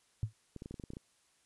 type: tone with exponential decay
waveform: sine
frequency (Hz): 108.9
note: A2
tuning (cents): -17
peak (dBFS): -26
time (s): 0.23-0.33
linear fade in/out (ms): 0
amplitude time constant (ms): 20
type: clicks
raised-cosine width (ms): 3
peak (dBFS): -31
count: 10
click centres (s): 0.563 / 0.621 / 0.659 / 0.71 / 0.742 / 0.798 / 0.838 / 0.904 / 0.935 / 0.969
effects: white hiss -71 dBFS RMS until 1.45 s + resampled to 24000 Hz